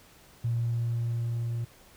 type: tone with level ramp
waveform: triangle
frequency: 117.3 Hz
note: A#2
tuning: 11 cents sharp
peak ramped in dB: -21 to -26 dBFS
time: 0.44-1.65 s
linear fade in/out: 10 ms
effects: tanh soft clip ceiling -23 dBFS + pink hiss -56 dBFS RMS until 1.96 s